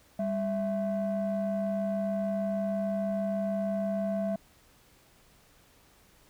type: ring-modulated tone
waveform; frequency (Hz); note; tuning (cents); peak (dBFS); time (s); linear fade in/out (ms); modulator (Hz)
triangle; 231.6; A#3; -11; -21; 0.19-4.36; 5; 430
effects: tanh soft clip ceiling -23 dBFS + pink hiss -61 dBFS RMS until 6.29 s

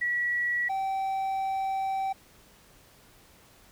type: tone pair in turn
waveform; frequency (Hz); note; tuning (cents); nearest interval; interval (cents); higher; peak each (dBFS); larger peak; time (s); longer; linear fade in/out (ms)
sine / triangle; 1934 / 773.1; B6 / G5; -37 / -24; octave + major third; 1587; first; -25; neither; 0.01-0.69 / 0.69-2.13; second; 10
effects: pink hiss -57 dBFS RMS until 3.71 s

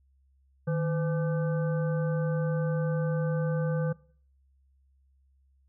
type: harmonic tone with a mistuned harmonic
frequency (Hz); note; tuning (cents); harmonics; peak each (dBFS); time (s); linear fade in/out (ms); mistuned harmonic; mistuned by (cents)
169.3; E3; +46; 1 / 3 / 5 / 7 / 9; -26 / -32 / -47 / -45 / -43; 0.67-3.93; 10; 1; -150
effects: noise-tail reverb RT60 0.5 s tail -21 dB re dry + added 67 Hz sine -62 dBFS peak until 5.68 s

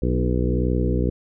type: harmonic tone with a mistuned harmonic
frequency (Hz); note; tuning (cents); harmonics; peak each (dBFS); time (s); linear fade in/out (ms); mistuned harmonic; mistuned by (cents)
61.74; B1; 0; 1 / 2 / 3 / 4 / 5 / 6 / 7 / 8; -22 / -25 / -27 / -28 / -29 / -30 / -30 / -31; 0.02-1.1; 5; 5; +16
effects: none

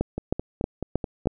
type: two click trains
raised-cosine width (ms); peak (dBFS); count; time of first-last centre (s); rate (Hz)
2; -9 / -15; 5 / 6; 0.01-1.272 / 0.18-1.258; 3.17 / 4.64
effects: none

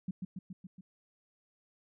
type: tone with echo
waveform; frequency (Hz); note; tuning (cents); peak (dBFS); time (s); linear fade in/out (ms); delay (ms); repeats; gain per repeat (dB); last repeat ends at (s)
sine; 185; F#3; 0; -32; 0.08-0.11; 5; 140; 5; -3; 0.81
effects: none

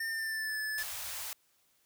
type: tone with pitch glide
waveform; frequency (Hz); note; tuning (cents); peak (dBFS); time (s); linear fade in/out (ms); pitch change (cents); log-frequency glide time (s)
square; 1808 to 1734.3; A6 to A6; +47 to -25; -34; 0-0.83; 5; -72; 0.1-0.59
type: band-stop noise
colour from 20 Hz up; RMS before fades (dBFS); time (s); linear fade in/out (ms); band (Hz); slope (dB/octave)
white; -40; 0.78-1.33; 0; 100 to 610; 24
effects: white hiss -71 dBFS RMS until 1.85 s

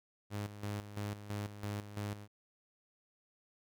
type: tone with tremolo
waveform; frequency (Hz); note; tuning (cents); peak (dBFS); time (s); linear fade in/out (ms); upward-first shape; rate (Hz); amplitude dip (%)
sawtooth; 103.1; G#2; -12; -33; 0.3-2.28; 50; square; 3; 70
effects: none

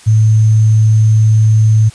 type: tone with sample-and-hold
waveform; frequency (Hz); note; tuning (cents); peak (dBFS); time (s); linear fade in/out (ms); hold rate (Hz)
sine; 109.2; A2; -13; -5; 0.06-1.9; 20; 6300
effects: white hiss -39 dBFS RMS until 1.94 s + resampled to 22050 Hz

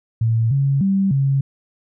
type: tone with pitch steps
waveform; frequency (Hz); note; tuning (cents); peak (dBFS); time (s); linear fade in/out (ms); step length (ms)
sine; 113.5 / 138.2 / 194.6 / 137.1; A#2 / C#3 / G3 / C#3; -46 / -5 / -12 / -19; -14; 0.21-1.41; 5; 300
effects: none

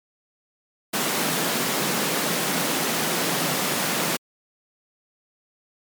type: high-pass noise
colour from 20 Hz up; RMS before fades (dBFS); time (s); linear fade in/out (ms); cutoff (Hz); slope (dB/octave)
pink; -24; 0.93-4.17; 10; 150; 48
effects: MP3 96 kbps

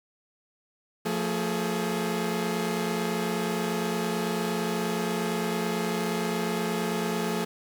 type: tone cluster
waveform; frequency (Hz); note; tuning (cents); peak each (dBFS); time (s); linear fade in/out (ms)
sawtooth; 175.4 / 224.8 / 420.9; F3 / A3 / G#4; +8 / +37 / +23; -27; 1.05-7.45; 10
effects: 9-bit

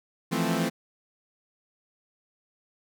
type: chord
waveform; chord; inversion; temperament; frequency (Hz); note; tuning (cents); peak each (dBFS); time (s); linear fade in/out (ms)
sawtooth; F major seventh; third; equal with one note detuned; 164.81 / 174.61 / 219 / 261.6; E3 / F3 / A3 / C4; 0 / 0 / -8 / 0; -26; 0.31-0.7; 20
effects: none

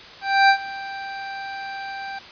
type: tone with ADSR envelope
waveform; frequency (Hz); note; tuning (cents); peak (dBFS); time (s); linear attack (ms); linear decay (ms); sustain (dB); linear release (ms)
25% pulse; 785; G5; +2; -7; 0.21-2.19; 280; 82; -19; 6
effects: white hiss -41 dBFS RMS until 2.31 s + resampled to 11025 Hz

